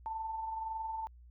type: tone with amplitude modulation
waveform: sine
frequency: 888 Hz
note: A5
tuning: 16 cents sharp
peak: -34 dBFS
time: 0.06-1.07 s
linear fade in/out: 0 ms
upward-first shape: sine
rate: 21.7 Hz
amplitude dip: 40%
effects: added 60 Hz sine -53 dBFS peak until 1.3 s